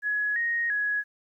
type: tone with pitch steps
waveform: sine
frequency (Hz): 1684 / 1869 / 1675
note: G#6 / A#6 / G#6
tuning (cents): +24 / +4 / +14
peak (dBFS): -24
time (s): 0.02-1.04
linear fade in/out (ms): 50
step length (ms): 340
effects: 11-bit